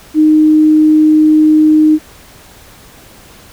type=tone; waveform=sine; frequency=308.7 Hz; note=D#4; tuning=14 cents flat; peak=-4 dBFS; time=0.14-1.99 s; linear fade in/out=50 ms; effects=pink hiss -39 dBFS RMS until 3.52 s